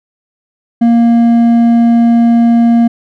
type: tone with hard clipping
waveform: sine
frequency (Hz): 233.6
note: A#3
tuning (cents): +4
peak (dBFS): -6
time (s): 0.81-2.88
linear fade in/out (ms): 10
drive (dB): 5
effects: none

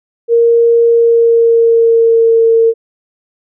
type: tone with pitch glide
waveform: sine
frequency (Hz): 466.2 to 455.3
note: A#4 to A#4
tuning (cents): 0 to -41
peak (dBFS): -5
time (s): 0.28-2.74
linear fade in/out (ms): 50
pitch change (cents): -41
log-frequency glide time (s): 0.84-2.44
effects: none

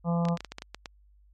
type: harmonic tone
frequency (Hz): 170.4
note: F3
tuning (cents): -42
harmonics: 1 / 3 / 4 / 5 / 6 / 7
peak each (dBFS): -24 / -34 / -36 / -38 / -40 / -41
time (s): 0.04-0.38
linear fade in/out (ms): 50
type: clicks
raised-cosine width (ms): 0.2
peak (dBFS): -20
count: 10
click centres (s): 0.253 / 0.286 / 0.373 / 0.406 / 0.447 / 0.52 / 0.584 / 0.621 / 0.746 / 0.858
effects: added 50 Hz sine -56 dBFS peak until 1.33 s + MP3 64 kbps

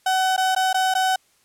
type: tone with dropouts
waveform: 35% pulse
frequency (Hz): 753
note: F#5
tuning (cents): +30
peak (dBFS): -16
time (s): 0.06-1.16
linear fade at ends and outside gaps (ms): 5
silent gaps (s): 0.365-0.377 / 0.55-0.562 / 0.73-0.743 / 0.94-0.95
effects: white hiss -61 dBFS RMS until 1.44 s + low-pass 11000 Hz 12 dB/octave

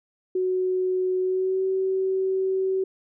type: tone with pitch glide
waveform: sine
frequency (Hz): 370 to 380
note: F#4 to F#4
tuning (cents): 0 to +46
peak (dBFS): -21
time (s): 0.35-2.84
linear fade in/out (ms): 5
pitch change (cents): +46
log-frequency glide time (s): 1.2-1.64
effects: none

